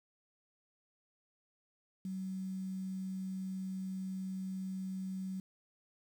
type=tone with quantisation; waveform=sine; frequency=189.1 Hz; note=F#3; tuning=38 cents sharp; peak=-37 dBFS; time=2.05-5.4 s; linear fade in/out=2 ms; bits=10; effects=none